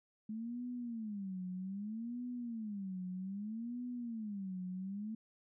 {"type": "tone with vibrato", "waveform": "sine", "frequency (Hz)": 212.3, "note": "G#3", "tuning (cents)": 38, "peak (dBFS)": -39, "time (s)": [0.29, 5.15], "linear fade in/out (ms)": 5, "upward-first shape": "sine", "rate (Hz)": 0.63, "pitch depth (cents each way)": 260, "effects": []}